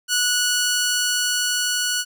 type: tone with level ramp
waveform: 10% pulse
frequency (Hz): 1469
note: F#6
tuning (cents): -13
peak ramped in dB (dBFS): -9 to -12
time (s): 0.08-2.05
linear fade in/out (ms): 50
effects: none